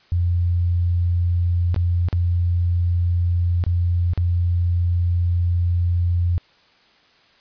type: tone with dropouts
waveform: sine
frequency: 87.31 Hz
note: F2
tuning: in tune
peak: -16 dBFS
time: 0.12-6.38 s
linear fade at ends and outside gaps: 0 ms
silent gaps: 1.744-1.762 / 2.086-2.128 / 3.639-3.665 / 4.135-4.176 s
effects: white hiss -55 dBFS RMS until 7.4 s + resampled to 11025 Hz